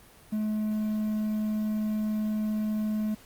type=tone with quantisation; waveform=triangle; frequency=214.1 Hz; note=A3; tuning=47 cents flat; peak=-24 dBFS; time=0.32-3.15 s; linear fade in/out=10 ms; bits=9; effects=pink hiss -54 dBFS RMS until 3.25 s + Opus 32 kbps

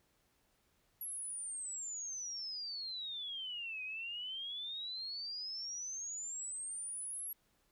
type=exponential two-way sweep; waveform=sine; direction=down then up; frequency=11480 to 2490 to 11480 Hz; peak=-40 dBFS; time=1.01-7.33 s; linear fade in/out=2 ms; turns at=3.83 s; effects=pink hiss -75 dBFS RMS until 7.71 s

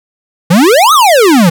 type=exponential two-way sweep; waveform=square; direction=up then down; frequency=157.4 to 1318.5 to 157.4 Hz; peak=-4 dBFS; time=0.5-1.5 s; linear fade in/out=10 ms; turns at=0.93 s; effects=none

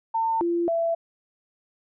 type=tone with pitch steps; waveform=sine; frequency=902 / 342.7 / 668 Hz; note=A5 / F4 / E5; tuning=+43 / -33 / +23 cents; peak=-21 dBFS; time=0.14-0.95 s; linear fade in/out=10 ms; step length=270 ms; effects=none

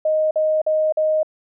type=tone bursts; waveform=sine; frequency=622.3 Hz; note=D#5; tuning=in tune; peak=-15 dBFS; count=4; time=0.05-1.231 s; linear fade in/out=5 ms; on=260 ms; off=47 ms; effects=none

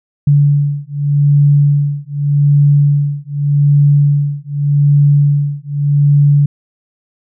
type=beating tone pair; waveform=sine; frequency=143.6 / 144.44 Hz; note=D3 / D3; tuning=-39 / -28 cents; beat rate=0.84 Hz; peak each=-11 dBFS; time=0.27-6.46 s; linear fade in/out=5 ms; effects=none

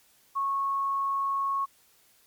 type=tone; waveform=sine; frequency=1100 Hz; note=C#6; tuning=14 cents flat; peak=-25 dBFS; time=0.35-1.66 s; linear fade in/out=20 ms; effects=white hiss -62 dBFS RMS until 2.26 s + MP3 96 kbps

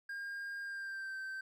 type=tone with pitch glide; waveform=triangle; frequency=1612 to 1553.5 Hz; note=G6 to G6; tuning=+48 to -16 cents; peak=-38 dBFS; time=0.09-1.41 s; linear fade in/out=5 ms; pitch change=-64 cents; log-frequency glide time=0.61-1.17 s; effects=none

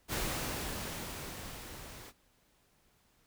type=noise with level ramp; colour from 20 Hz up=pink; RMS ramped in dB=-34 to -50 dBFS; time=0.08-2.13 s; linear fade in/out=50 ms; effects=pink hiss -70 dBFS RMS until 3.26 s

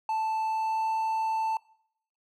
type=tone with pitch glide; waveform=triangle; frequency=880 to 885.6 Hz; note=A5 to A5; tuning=0 to +11 cents; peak=-24 dBFS; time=0.09-1.57 s; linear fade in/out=2 ms; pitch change=+11 cents; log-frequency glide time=0.46-0.92 s; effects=noise-tail reverb RT60 0.7 s tail -22 dB re dry

